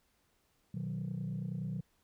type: chord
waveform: sine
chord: B major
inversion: none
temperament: equal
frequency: 123.47 / 155.56 / 185 Hz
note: B2 / D#3 / F#3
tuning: 0 / 0 / 0 cents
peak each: -39 / -38 / -38 dBFS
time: 0.74-1.81 s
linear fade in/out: 5 ms
effects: tanh soft clip ceiling -31 dBFS + pink hiss -74 dBFS RMS until 2.03 s